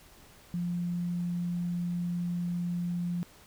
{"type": "tone", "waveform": "sine", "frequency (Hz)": 174.61, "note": "F3", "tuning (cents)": 0, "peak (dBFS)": -29, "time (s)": [0.54, 3.23], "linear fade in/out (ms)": 0, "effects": ["pink hiss -56 dBFS RMS until 3.46 s"]}